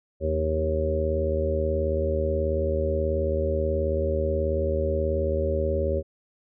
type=harmonic tone with a mistuned harmonic; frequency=78.5 Hz; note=D#2; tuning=16 cents sharp; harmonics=1 / 2 / 3 / 4 / 5 / 6 / 7; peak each=-26 / -38 / -35 / -38 / -29 / -34 / -27 dBFS; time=0.2-6.03 s; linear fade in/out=50 ms; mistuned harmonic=3; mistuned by=-26 cents; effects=none